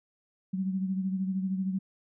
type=beating tone pair; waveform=sine; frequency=188.6 / 201.6 Hz; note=F#3 / G3; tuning=+33 / +49 cents; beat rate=13 Hz; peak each=-28 / -37 dBFS; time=0.53-1.79 s; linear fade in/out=10 ms; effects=none